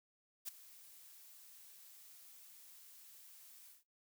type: noise with ADSR envelope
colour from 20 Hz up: blue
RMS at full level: -41 dBFS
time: 0.45-3.84 s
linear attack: 33 ms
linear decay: 8 ms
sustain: -18 dB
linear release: 150 ms
effects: noise-tail reverb RT60 0.2 s tail -20 dB re dry